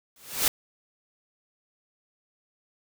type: noise with exponential growth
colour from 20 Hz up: white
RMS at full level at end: -19 dBFS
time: 0.16-0.48 s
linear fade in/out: 2 ms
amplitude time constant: 69 ms
effects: none